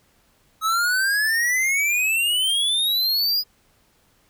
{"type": "exponential sweep", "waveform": "square", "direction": "up", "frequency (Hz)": [1275, 4978], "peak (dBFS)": -19, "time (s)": [0.61, 3.44], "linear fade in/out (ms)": 50, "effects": ["pink hiss -61 dBFS RMS until 4.29 s"]}